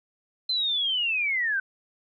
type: linear sweep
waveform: sine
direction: down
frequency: 4110 to 1504 Hz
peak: -23 dBFS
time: 0.49-1.6 s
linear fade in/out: 5 ms
effects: none